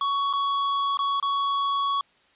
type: tone with dropouts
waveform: square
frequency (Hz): 1118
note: C#6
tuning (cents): +14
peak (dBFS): -23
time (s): 0.01-2.01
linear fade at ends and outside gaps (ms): 2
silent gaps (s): 0.329-0.335 / 0.972-0.99 / 1.2-1.226
effects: white hiss -61 dBFS RMS until 2.35 s + resampled to 8000 Hz